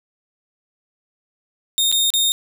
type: tone with dropouts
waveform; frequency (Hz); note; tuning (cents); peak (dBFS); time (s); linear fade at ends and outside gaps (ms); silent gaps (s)
sawtooth; 3680; A#7; -23; -12; 1.78-2.32; 0; 1.916-1.925 / 2.103-2.138
effects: none